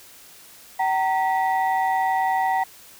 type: tone cluster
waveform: sine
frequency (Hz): 763 / 925 / 1948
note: G5 / A#5 / B6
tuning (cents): -47 / -14 / -24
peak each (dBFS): -20 / -23 / -28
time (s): 0.79-2.64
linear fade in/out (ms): 10
effects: tanh soft clip ceiling -12 dBFS + white hiss -47 dBFS RMS until 2.99 s